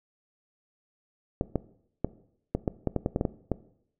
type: clicks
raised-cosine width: 2 ms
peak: -12 dBFS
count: 12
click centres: 1.411 / 1.557 / 2.046 / 2.55 / 2.678 / 2.873 / 2.963 / 3.061 / 3.161 / 3.211 / 3.252 / 3.517 s
effects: noise-tail reverb RT60 0.7 s tail -18 dB re dry